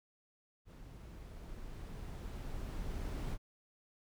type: noise with level ramp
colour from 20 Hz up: brown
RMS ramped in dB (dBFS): -52 to -38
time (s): 0.65-3.38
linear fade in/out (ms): 50
effects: none